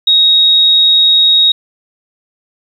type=tone; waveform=sine; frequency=3770 Hz; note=A#7; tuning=19 cents sharp; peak=-5 dBFS; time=0.07-1.52 s; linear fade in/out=5 ms; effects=7-bit